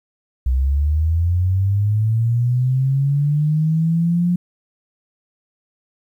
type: linear sweep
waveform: sine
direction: up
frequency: 62.1 to 178.1 Hz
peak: -14 dBFS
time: 0.46-4.36 s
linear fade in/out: 5 ms
effects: 9-bit